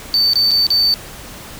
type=tone with dropouts; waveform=triangle; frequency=4554 Hz; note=C#8; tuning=46 cents sharp; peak=-9 dBFS; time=0.14-0.94 s; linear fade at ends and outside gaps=0 ms; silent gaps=0.334-0.357 / 0.509-0.515 / 0.667-0.704 s; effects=tanh soft clip ceiling -5 dBFS + pink hiss -34 dBFS RMS until 1.59 s